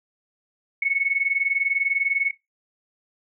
sine tone pair together, 2197 / 2217 Hz, C#7 / C#7, -16 / 0 cents, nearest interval unison, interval 16 cents, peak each -23 dBFS, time 0.82-2.31 s, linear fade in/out 5 ms, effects noise-tail reverb RT60 0.2 s tail -18 dB re dry

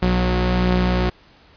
sawtooth tone pair together, 60.3 / 182.32 Hz, B1 / F#3, -41 / -25 cents, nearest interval octave + perfect fifth, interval 1916 cents, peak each -15 dBFS, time 0.02-1.1 s, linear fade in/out 10 ms, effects pink hiss -51 dBFS RMS until 1.56 s + resampled to 11025 Hz

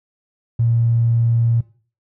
triangle tone, 116.54 Hz, A#2, in tune, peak -9 dBFS, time 0.59-1.61 s, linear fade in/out 10 ms, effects noise-tail reverb RT60 0.4 s tail -22 dB re dry + tanh soft clip ceiling -11 dBFS

